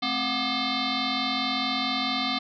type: tone with frequency modulation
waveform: sine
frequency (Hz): 1661.2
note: G#6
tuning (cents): 0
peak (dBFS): -24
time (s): 0.02-2.39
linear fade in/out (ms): 10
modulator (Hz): 481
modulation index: 5.6
effects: none